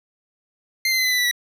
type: tone with pitch steps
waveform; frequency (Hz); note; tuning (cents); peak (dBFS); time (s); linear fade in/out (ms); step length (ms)
25% pulse; 2093 / 2068 / 2043 / 2018 / 1993.9 / 1969.8 / 1946.1; C7 / C7 / C7 / B6 / B6 / B6 / B6; 0 / -21 / -42 / +37 / +16 / -5 / -26; -14; 0.85-1.312; 2; 66
effects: none